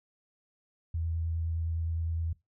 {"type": "tone with vibrato", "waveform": "sine", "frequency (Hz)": 82.3, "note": "E2", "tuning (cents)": -2, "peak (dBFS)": -29, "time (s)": [0.94, 2.33], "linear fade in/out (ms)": 5, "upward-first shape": "triangle", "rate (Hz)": 9.7, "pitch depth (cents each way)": 17, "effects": ["noise-tail reverb RT60 0.2 s tail -20 dB re dry"]}